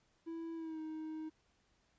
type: tone with pitch glide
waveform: triangle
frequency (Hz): 329.6 to 314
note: E4 to D#4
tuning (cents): 0 to +16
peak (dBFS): -39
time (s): 0.26-1.3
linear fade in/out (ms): 20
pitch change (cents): -84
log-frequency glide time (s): 0.55-0.8
effects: pink hiss -75 dBFS RMS until 1.98 s + resampled to 16000 Hz